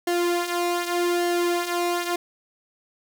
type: tone with flanger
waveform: sawtooth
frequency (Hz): 349.2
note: F4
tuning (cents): 0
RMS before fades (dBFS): -24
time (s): 0.07-2.16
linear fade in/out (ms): 5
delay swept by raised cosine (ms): 0.81 to 3.51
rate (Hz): 0.84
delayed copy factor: -0.6
effects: none